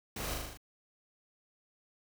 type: noise with echo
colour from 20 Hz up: pink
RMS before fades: -40 dBFS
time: 0.16-0.34 s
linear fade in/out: 5 ms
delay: 39 ms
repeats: 6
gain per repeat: -2 dB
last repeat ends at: 0.574 s
effects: none